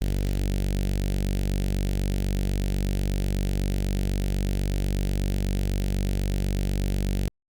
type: tone with notch filter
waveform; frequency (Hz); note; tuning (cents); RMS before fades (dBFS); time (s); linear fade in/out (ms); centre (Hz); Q
sawtooth; 48.1; G1; -32; -25; 0.01-7.28; 0; 1100; 0.55
effects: Opus 24 kbps

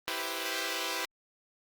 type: chord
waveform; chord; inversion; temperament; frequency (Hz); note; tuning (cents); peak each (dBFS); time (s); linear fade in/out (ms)
5% pulse; C major seventh; first; equal; 329.6 / 392 / 493.9 / 523.3; E4 / G4 / B4 / C5; 0 / 0 / 0 / 0; -26; 0.08-1.05; 0
effects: Opus 24 kbps

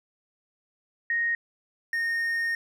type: tone pair in turn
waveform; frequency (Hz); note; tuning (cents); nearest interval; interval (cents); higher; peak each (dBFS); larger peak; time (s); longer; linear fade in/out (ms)
sine / triangle; 1864.7 / 1844.3; A#6 / A#6; 0 / -19; unison; 19; first; -23; neither; 1.1-1.35 / 1.93-2.55; second; 2
effects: none

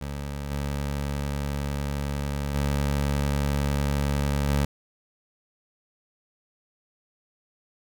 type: tone with level steps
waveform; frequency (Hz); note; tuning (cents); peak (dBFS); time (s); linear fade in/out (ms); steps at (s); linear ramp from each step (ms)
20% pulse; 71; C#2; +42; -26 / -22 / -18 / -16; 0.01-4.65; 5; 0.5 / 2.54 / 4.48; 20
effects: none

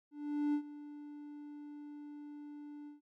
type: tone with ADSR envelope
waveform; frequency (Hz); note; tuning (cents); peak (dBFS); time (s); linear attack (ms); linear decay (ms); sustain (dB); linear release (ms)
triangle; 293.7; D4; 0; -27; 0.11-3.01; 430; 80; -17; 140
effects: none

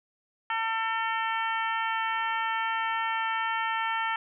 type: harmonic tone with a mistuned harmonic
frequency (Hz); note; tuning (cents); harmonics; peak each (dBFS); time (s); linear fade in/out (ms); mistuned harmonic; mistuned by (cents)
449.8; A4; +38; 2 / 3 / 4 / 5 / 6 / 7; -30 / -32 / -33 / -37 / -40 / -40; 0.5-4.16; 2; 7; -24
effects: none

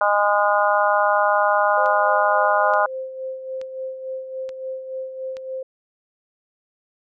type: harmonic tone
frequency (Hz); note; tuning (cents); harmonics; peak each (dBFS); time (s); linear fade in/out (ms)
205.3; G#3; -20; 3 / 4 / 5 / 6 / 7; -20 / -21 / -22 / -23 / -23; 0.01-2.86; 2
type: tone with tremolo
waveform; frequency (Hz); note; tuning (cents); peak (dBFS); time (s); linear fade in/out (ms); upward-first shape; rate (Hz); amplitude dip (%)
sine; 523.3; C5; 0; -25; 1.77-5.63; 5; sine; 3.5; 55
type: click train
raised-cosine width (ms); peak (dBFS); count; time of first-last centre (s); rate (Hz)
0.2; -23; 5; 1.86-5.369; 1.14
effects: none

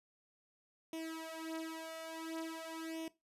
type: tone with flanger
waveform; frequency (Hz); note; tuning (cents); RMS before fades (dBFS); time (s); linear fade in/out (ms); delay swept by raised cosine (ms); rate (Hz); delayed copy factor
sawtooth; 323.7; E4; -31; -44; 0.93-3.08; 2; 0.33 to 4.53; 0.48; +0.95
effects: noise-tail reverb RT60 0.2 s tail -18 dB re dry + resampled to 32000 Hz

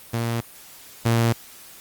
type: tone pair in turn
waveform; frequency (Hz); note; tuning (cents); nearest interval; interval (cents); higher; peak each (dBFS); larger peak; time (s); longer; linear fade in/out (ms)
sawtooth; 116.54 / 115.99; A#2 / A#2; 0 / -8; unison; 8; first; -18 / -13; second; 0.13-0.41 / 1.05-1.33; neither; 10
effects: white hiss -45 dBFS RMS until 1.8 s + Opus 32 kbps

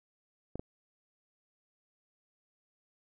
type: clicks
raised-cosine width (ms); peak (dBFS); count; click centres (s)
2; -25; 2; 0.556 / 0.595
effects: none

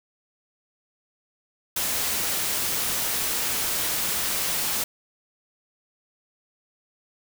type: noise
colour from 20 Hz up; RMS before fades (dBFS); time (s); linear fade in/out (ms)
white; -26; 1.76-4.84; 5
effects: none

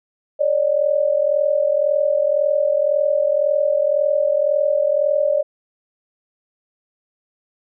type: tone pair together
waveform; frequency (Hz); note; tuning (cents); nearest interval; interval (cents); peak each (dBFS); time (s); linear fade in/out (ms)
sine; 559.1 / 601; C#5 / D5; +15 / +40; minor second; 125; -18 / -17; 0.39-5.43; 20
effects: none

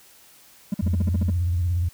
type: tone bursts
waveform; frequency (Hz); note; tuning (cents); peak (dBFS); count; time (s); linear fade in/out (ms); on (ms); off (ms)
triangle; 200.8; G3; +42; -17; 9; 0.72-1.302; 5; 22; 48
type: tone with vibrato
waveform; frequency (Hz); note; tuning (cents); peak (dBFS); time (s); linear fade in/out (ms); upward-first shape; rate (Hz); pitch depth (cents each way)
sine; 87.3; F2; 0; -19; 0.82-1.89; 10; triangle; 17; 120
effects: tanh soft clip ceiling -14 dBFS + white hiss -52 dBFS RMS until 1.93 s

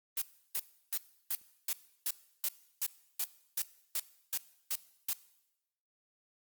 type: noise bursts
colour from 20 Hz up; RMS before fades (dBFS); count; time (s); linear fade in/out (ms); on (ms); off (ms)
blue; -33; 14; 0.17-5.132; 2; 48; 330
effects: noise-tail reverb RT60 0.9 s tail -19 dB re dry + Opus 24 kbps

